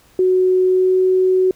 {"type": "tone with pitch glide", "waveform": "sine", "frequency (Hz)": [370, 372.4], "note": ["F#4", "F#4"], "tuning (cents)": [0, 11], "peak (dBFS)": -11, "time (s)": [0.19, 1.51], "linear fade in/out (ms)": 2, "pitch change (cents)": 11, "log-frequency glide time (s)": [0.65, 0.97], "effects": ["pink hiss -52 dBFS RMS until 1.55 s"]}